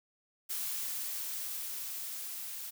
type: noise with level ramp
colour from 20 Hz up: blue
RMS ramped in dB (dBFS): -36 to -42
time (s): 0.49-2.71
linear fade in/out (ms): 20
effects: none